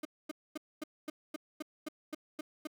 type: tone bursts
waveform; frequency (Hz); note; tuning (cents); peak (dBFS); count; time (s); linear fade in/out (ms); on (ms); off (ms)
35% pulse; 306.4; D#4; -27; -35; 11; 0.03-2.672; 5; 22; 240
effects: none